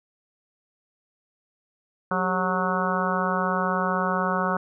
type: harmonic tone with a mistuned harmonic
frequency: 184.1 Hz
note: F#3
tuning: 8 cents flat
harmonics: 1 / 2 / 3 / 4 / 5 / 6 / 7 / 8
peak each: -28 / -33 / -30 / -32 / -31 / -29 / -29 / -31 dBFS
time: 2.11-4.57 s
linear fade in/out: 2 ms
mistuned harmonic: 2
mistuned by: +120 cents
effects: none